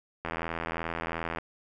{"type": "click train", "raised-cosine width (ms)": 0.5, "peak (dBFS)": -17, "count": 95, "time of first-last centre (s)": [0.25, 1.385], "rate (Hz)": 82.8, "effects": []}